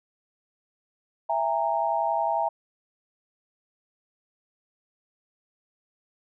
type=tone cluster; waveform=sine; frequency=664 / 815 / 926 Hz; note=E5 / G#5 / A#5; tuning=+12 / -33 / -12 cents; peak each=-27 dBFS; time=1.29-2.49 s; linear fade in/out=10 ms; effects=none